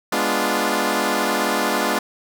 10% pulse chord, G# diminished seventh, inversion none, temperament equal, 207.7 / 246.9 / 293.7 / 349.2 Hz, G#3 / B3 / D4 / F4, 0 / 0 / 0 / 0 cents, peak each -16 dBFS, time 0.12-1.99 s, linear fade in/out 5 ms, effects none

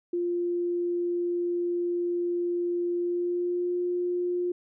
sine tone with pitch glide, 349.2 to 354.7 Hz, F4 to F4, 0 to +27 cents, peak -25 dBFS, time 0.13-4.52 s, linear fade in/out 5 ms, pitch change +27 cents, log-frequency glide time 2.95-3.75 s, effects none

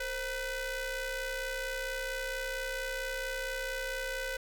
sawtooth ring-modulated tone, 493.9 Hz, B4, in tune, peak -27 dBFS, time 0-4.37 s, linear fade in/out 5 ms, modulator 1020 Hz, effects none

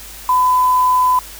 sine tone with quantisation, 1006 Hz, B5, 32 cents sharp, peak -10 dBFS, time 0.29-1.19 s, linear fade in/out 2 ms, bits 5, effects added 50 Hz sine -39 dBFS peak until 1.39 s + white hiss -35 dBFS RMS until 1.39 s

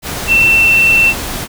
sine tone in noise, 2689 Hz, E7, 34 cents sharp, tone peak -6 dBFS, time 0.27-1.14 s, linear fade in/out 50 ms, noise pink, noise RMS -21 dBFS, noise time 0.02-1.48 s, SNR +12 dB, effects none

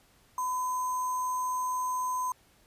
sine tone with sample-and-hold, 1007 Hz, B5, 33 cents sharp, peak -28 dBFS, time 0.38-2.32 s, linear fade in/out 2 ms, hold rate 7350 Hz, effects pink hiss -63 dBFS RMS until 2.66 s + resampled to 32000 Hz

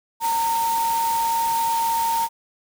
sine tone in noise, 918 Hz, A#5, 27 cents flat, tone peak -19 dBFS, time 0.2-2.29 s, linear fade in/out 50 ms, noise white, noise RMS -31 dBFS, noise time 0.2-2.29 s, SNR +9 dB, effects none

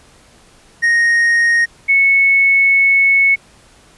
triangle / sine tone pair in turn, 1864.7 / 2204 Hz, A#6 / C#7, 0 / -11 cents, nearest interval minor third, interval 289 cents, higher second, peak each -8 dBFS, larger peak neither, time 0.82-1.66 / 1.88-3.36 s, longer second, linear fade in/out 20 ms, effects pink hiss -47 dBFS RMS until 3.97 s + resampled to 24000 Hz

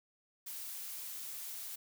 blue noise, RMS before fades -44 dBFS, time 0.46-1.76 s, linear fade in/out 10 ms, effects none

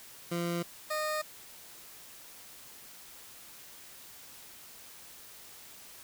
20% pulse tone pair in turn, 171.7 / 614.3 Hz, F3 / D#5, -29 / -22 cents, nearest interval octave + minor seventh, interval 2207 cents, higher second, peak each -26 dBFS, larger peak neither, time 0.31-0.63 / 0.9-1.22 s, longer neither, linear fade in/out 10 ms, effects white hiss -51 dBFS RMS until 6.03 s

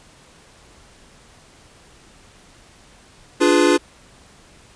square chord, D diminished seventh, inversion none, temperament equal with one note detuned, 293.7 / 349.2 / 415.3 / 499.9 Hz, D4 / F4 / Ab4 / Cb5, 0 / 0 / 0 / +21 cents, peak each -18 / -17 / -21 / -21 dBFS, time 3.4-3.78 s, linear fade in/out 20 ms, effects pink hiss -49 dBFS RMS until 4.75 s + resampled to 22050 Hz

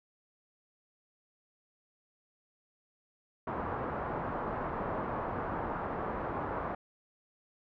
white low-pass noise, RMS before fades -36 dBFS, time 3.47-6.75 s, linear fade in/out 5 ms, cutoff 1200 Hz, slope 24 dB/octave, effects none

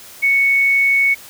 sine tone, 2217 Hz, C#7, in tune, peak -11 dBFS, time 0.22-1.15 s, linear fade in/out 20 ms, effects white hiss -39 dBFS RMS until 1.29 s

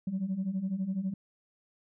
sine beating tone pair, 182.5 / 194.5 Hz, F#3 / G3, -24 / -13 cents, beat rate 12 Hz, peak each -34 / -30 dBFS, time 0.07-1.14 s, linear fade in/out 5 ms, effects tanh soft clip ceiling -25 dBFS

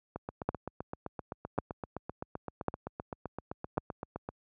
two click trains, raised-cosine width 1 ms, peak -23 / -14 dBFS, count 33 / 4, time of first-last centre 0.16-4.289 / 0.49-3.779 s, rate 7.75 / 0.912 Hz, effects high-pass 60 Hz 12 dB/octave

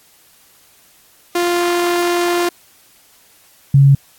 sawtooth / sine tone pair in turn, 349.2 / 138.58 Hz, F4 / C#3, 0 / 0 cents, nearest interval octave + major third, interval 1600 cents, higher first, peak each -10 / -5 dBFS, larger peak second, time 1.35-2.49 / 3.74-3.95 s, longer first, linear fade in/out 5 ms, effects white hiss -50 dBFS RMS until 4.18 s + AAC 64 kbps

